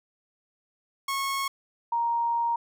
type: tone pair in turn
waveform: sawtooth / sine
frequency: 1095 / 935.6 Hz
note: C#6 / A#5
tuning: -22 / +6 cents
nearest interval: minor third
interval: 272 cents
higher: first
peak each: -23 / -23 dBFS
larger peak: neither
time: 1.08-1.48 / 1.92-2.56 s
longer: second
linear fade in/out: 5 ms
effects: none